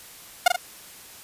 sawtooth tone with echo, 715 Hz, F5, 41 cents sharp, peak -8 dBFS, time 0.46-0.48 s, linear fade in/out 5 ms, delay 41 ms, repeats 2, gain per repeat -5 dB, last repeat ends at 0.562 s, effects white hiss -45 dBFS RMS until 1.23 s + resampled to 32000 Hz

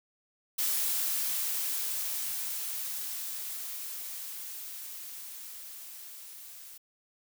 blue noise with level ramp, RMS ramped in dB -29 to -48 dBFS, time 0.58-6.78 s, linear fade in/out 10 ms, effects none

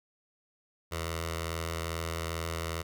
10% pulse tone with notch filter, 82.41 Hz, E2, in tune, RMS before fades -35 dBFS, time 0.91-2.83 s, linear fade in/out 20 ms, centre 240 Hz, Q 0.51, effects none

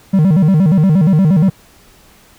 triangle tone with vibrato, 172.4 Hz, F3, 22 cents flat, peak -5 dBFS, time 0.13-1.5 s, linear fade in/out 10 ms, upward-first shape square, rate 8.5 Hz, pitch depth 200 cents each way, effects pink hiss -46 dBFS RMS until 2.38 s

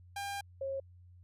sawtooth / sine tone pair in turn, 801 / 541.8 Hz, G5 / C#5, +37 / -40 cents, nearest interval perfect fifth, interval 677 cents, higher first, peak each -33 / -34 dBFS, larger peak first, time 0.16-0.41 / 0.61-0.8 s, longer first, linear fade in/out 5 ms, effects added 89 Hz sine -54 dBFS peak until 1.23 s + resampled to 32000 Hz

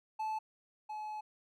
triangle tone pair in turn, 870 / 854.1 Hz, A5 / G#5, -20 / +48 cents, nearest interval unison, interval 32 cents, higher first, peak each -32 / -37 dBFS, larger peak first, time 0.19-0.39 / 0.89-1.21 s, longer second, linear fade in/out 10 ms, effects none

